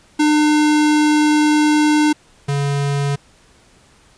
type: tone pair in turn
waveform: square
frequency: 301.6 / 141.56 Hz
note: D4 / C#3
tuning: +46 / +37 cents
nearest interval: octave + minor second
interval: 1309 cents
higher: first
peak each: -12 / -17 dBFS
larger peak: first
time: 0.19-2.13 / 2.48-3.16 s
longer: first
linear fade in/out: 10 ms
effects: pink hiss -51 dBFS RMS until 4.17 s + resampled to 22050 Hz